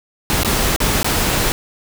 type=noise with dropouts; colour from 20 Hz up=pink; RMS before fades=-17 dBFS; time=0.3-1.52 s; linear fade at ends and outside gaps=0 ms; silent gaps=0.433-0.448 / 0.762-0.803 / 1.03-1.045 s; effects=none